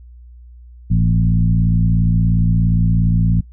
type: tone with frequency modulation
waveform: sine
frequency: 108.1 Hz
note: A2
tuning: 30 cents flat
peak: -11 dBFS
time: 0.9-3.41 s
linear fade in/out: 10 ms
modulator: 57.1 Hz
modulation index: 1.4
effects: noise-tail reverb RT60 0.1 s tail -22 dB re dry + added 60 Hz sine -37 dBFS peak until 3.52 s